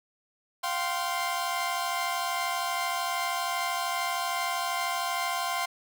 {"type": "chord", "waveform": "sawtooth", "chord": "F suspended second", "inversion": "none", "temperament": "equal with one note detuned", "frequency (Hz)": [698.5, 771.4, 1046.5], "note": ["F5", "G5", "C6"], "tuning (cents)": [0, -28, 0], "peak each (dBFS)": [-29, -31, -27], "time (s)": [0.63, 5.66], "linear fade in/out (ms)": 10, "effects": []}